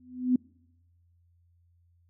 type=tone with exponential growth; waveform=sine; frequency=251.6 Hz; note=B3; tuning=32 cents sharp; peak=-17 dBFS; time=0-0.36 s; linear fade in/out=5 ms; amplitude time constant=77 ms; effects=noise-tail reverb RT60 0.9 s tail -26 dB re dry + added 86 Hz sine -62 dBFS peak until 2.09 s